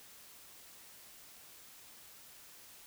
silence, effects white hiss -56 dBFS RMS until 2.86 s

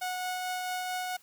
sawtooth tone with tremolo, 733 Hz, F#5, 16 cents flat, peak -27 dBFS, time 0.01-1.17 s, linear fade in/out 10 ms, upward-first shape triangle, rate 4.5 Hz, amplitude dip 25%, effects white hiss -61 dBFS RMS until 1.22 s

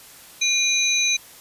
sine tone cluster, 2415 / 3929 / 6180 Hz, D7 / B7 / G8, +48 / -10 / -26 cents, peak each -22 dBFS, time 0.41-1.17 s, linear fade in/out 10 ms, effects white hiss -45 dBFS RMS until 1.4 s + resampled to 32000 Hz

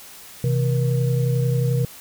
sine tone cluster, 128.9 / 160.2 / 475.8 Hz, C3 / E3 / A#4, -26 / -49 / +35 cents, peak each -18 / -26 / -27 dBFS, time 0.44-1.85 s, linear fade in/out 2 ms, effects white hiss -42 dBFS RMS until 2 s

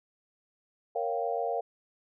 sine chord, G half-diminished seventh, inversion first, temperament equal, 466.2 / 554.4 / 698.5 / 784 Hz, Bb4 / Db5 / F5 / G5, 0 / 0 / 0 / 0 cents, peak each -33 / -35 / -32 / -36 dBFS, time 0.95-1.61 s, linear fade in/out 10 ms, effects none

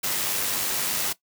white noise with amplitude modulation, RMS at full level -25 dBFS, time 0.03-1.13 s, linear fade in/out 10 ms, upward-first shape sine, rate 96.9 Hz, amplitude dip 30%, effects noise-tail reverb RT60 0.1 s tail -17 dB re dry + high-pass 100 Hz 12 dB/octave

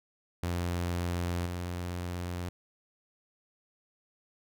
sawtooth tone pair in turn, 87.4 / 88.36 Hz, F2 / F2, +2 / +21 cents, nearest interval unison, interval 19 cents, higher second, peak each -26 / -30 dBFS, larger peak first, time 0.43-1.46 / 1.46-2.49 s, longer neither, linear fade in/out 0 ms, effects none

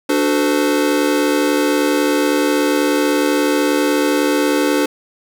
square chord, D dominant seventh, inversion none, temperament equal with one note detuned, 293.7 / 370 / 440 / 512.2 Hz, D4 / F#4 / A4 / C5, 0 / 0 / 0 / -37 cents, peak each -17 / -22 / -22 / -21 dBFS, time 0.09-4.86 s, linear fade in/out 5 ms, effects none

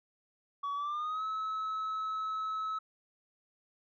sine tone with pitch glide, 1133 to 1294 Hz, C#6 to E6, +37 to -32 cents, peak -30 dBFS, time 0.63-2.79 s, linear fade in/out 10 ms, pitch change +231 cents, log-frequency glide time 0.74-1.24 s, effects tanh soft clip ceiling -32 dBFS

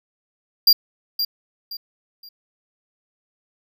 square tone with echo, 4774 Hz, D8, 28 cents sharp, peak -10 dBFS, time 0.67-0.73 s, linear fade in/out 5 ms, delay 520 ms, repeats 3, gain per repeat -10 dB, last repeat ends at 2.29 s, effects none

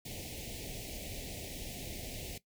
pink band-stop noise, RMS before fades -43 dBFS, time 0.05-2.38 s, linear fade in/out 5 ms, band 740 to 2100 Hz, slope 48 dB/octave, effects noise-tail reverb RT60 0.1 s tail -17 dB re dry

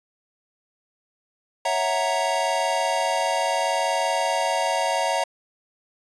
square chord, F# dominant seventh, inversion second, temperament equal, 554.4 / 659.3 / 740 / 932.3 Hz, C#5 / E5 / F#5 / A#5, 0 / 0 / 0 / 0 cents, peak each -29 / -27 / -28 / -26 dBFS, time 1.65-5.24 s, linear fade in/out 5 ms, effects resampled to 22050 Hz

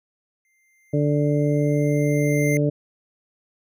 square tone with exponential growth, 2093 Hz, C7, in tune, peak -25 dBFS, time 0.45-2.57 s, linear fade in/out 1 ms, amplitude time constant 460 ms
harmonic tone, 146.6 Hz, D3, 3 cents flat, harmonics 1 / 2 / 3 / 4, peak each -20 / -23 / -25 / -26 dBFS, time 0.93-2.7 s, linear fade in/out 10 ms
effects none

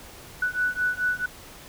sine beating tone pair, 1480 / 1484.6 Hz, F#6 / F#6, 0 / +5 cents, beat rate 4.6 Hz, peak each -26 dBFS, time 0.42-1.26 s, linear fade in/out 5 ms, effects pink hiss -45 dBFS RMS until 1.68 s

